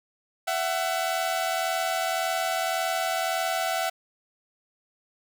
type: tone pair together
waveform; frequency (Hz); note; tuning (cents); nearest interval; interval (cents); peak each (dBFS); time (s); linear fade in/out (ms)
sawtooth; 668.2 / 750; E5 / F#5; +23 / +23; major second; 200; -24; 0.47-3.9; 10
effects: none